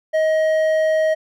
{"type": "tone with hard clipping", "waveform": "sine", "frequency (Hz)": 630, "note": "D#5", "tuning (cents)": 21, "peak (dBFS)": -16, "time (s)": [0.13, 1.15], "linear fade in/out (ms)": 20, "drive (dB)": 6, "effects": []}